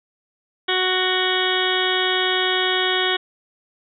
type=harmonic tone with a mistuned harmonic; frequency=370 Hz; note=F#4; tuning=in tune; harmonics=1 / 2 / 3 / 4 / 5 / 6 / 8 / 9 / 10; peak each=-24 / -28 / -29 / -27 / -26 / -29 / -27 / -24 / -28 dBFS; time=0.68-3.17 s; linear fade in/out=10 ms; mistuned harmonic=6; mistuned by=+16 cents; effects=none